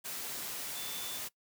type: tone in noise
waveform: sine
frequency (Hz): 3512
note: A7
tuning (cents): -4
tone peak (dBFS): -44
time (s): 0.75-1.19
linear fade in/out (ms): 20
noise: white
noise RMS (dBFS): -40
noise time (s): 0.04-1.29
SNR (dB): -7
effects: noise-tail reverb RT60 0.1 s tail -21 dB re dry + high-pass 100 Hz 12 dB/octave